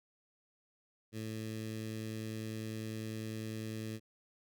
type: tone with notch filter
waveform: 15% pulse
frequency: 110 Hz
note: A2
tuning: in tune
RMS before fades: -41 dBFS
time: 1.12-4 s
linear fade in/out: 50 ms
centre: 970 Hz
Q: 0.7
effects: none